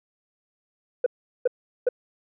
sine tone bursts, 495.6 Hz, B4, 6 cents sharp, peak -14 dBFS, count 3, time 1.04-1.889 s, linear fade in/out 5 ms, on 23 ms, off 390 ms, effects tanh soft clip ceiling -15 dBFS

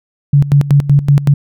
sine tone with tremolo, 142.3 Hz, C#3, 46 cents sharp, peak -4 dBFS, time 0.33-1.34 s, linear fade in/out 5 ms, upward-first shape square, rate 5.3 Hz, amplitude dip 80%, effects none

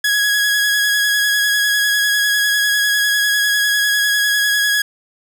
sawtooth tone with vibrato, 1668 Hz, G#6, 7 cents sharp, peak -10 dBFS, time 0.04-4.82 s, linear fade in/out 5 ms, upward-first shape square, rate 10 Hz, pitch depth 16 cents each way, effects none

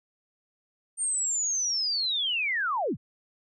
sine linear sweep, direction down, 8870 to 61.74 Hz, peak -25 dBFS, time 0.97-2.97 s, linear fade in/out 50 ms, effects none

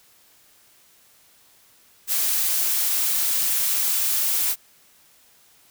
blue noise, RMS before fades -22 dBFS, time 2.07-4.56 s, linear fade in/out 50 ms, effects white hiss -56 dBFS RMS until 5.7 s

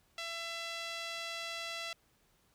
sawtooth tone with band-pass filter, 670 Hz, E5, 28 cents sharp, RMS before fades -41 dBFS, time 0.18-1.93 s, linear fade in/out 2 ms, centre 3400 Hz, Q 1.2, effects pink hiss -71 dBFS RMS until 2.54 s

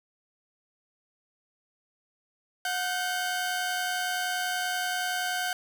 sawtooth tone pair together, 727 / 1544.5 Hz, F#5 / G6, -31 / -26 cents, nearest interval octave + minor second, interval 1305 cents, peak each -27 dBFS, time 2.65-5.53 s, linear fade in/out 2 ms, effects none

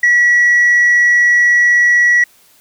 sine tone with amplitude modulation, 1934 Hz, B6, 37 cents flat, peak -4 dBFS, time 0.03-2.24 s, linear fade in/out 5 ms, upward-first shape sine, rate 191 Hz, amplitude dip 25%, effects tanh soft clip ceiling -5 dBFS + white hiss -49 dBFS RMS until 2.6 s

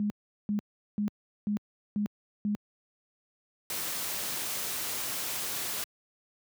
sine tone bursts, 207.4 Hz, G#3, 2 cents flat, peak -26 dBFS, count 6, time 0-2.55 s, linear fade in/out 0 ms, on 100 ms, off 390 ms
white noise, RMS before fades -34 dBFS, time 3.7-5.84 s, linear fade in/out 2 ms
effects high-pass 100 Hz 12 dB/octave

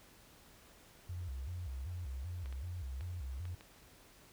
sine tone with vibrato, 76.3 Hz, D#2, 33 cents flat, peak -39 dBFS, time 1.09-3.55 s, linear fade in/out 5 ms, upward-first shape square, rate 2.6 Hz, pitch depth 260 cents each way
clicks, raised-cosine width 0.3 ms, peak -37 dBFS, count 5, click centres 2.459 / 2.526 / 3.009 / 3.454 / 3.609 s
effects pink hiss -61 dBFS RMS until 4.32 s

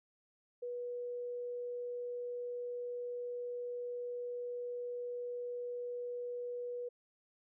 sine tone, 486.9 Hz, B4, 25 cents flat, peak -38 dBFS, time 0.62-6.89 s, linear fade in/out 10 ms, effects none

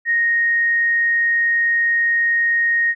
sine tone, 1864.7 Hz, A#6, in tune, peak -14 dBFS, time 0.05-2.95 s, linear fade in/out 50 ms, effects none

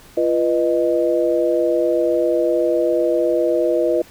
sine tone cluster, 343.5 / 491.2 / 619 Hz, F4 / B4 / D#5, -29 / -9 / -9 cents, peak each -19 dBFS, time 0.17-4.02 s, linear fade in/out 5 ms, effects pink hiss -46 dBFS RMS until 4.1 s

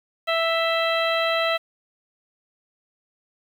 harmonic tone with a mistuned harmonic, 660 Hz, E5, 2 cents sharp, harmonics 1 / 2 / 3 / 4 / 5 / 6, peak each -23 / -26 / -28 / -29 / -30 / -31 dBFS, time 0.27-1.58 s, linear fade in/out 20 ms, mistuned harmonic 5, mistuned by -49 cents, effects 8-bit

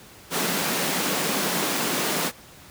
pink high-pass noise, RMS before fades -25 dBFS, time 0.3-2.32 s, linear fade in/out 50 ms, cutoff 150 Hz, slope 96 dB/octave, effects pink hiss -47 dBFS RMS until 2.7 s + high-pass 60 Hz 12 dB/octave

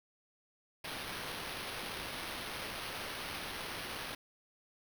violet noise with sample-and-hold, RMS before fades -42 dBFS, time 0.84-4.15 s, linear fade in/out 5 ms, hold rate 7350 Hz, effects none

